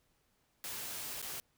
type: noise with dropouts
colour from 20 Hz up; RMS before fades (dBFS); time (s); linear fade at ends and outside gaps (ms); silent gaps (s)
white; -42; 0.64-1.4; 0; 1.217-1.226
effects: pink hiss -75 dBFS RMS until 1.57 s